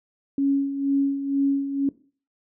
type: tone with tremolo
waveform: sine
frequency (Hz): 277.2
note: C#4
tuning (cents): 0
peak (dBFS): -17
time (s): 0.38-1.89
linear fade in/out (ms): 2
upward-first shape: sine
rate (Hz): 2.1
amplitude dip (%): 65
effects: noise-tail reverb RT60 0.4 s tail -18 dB re dry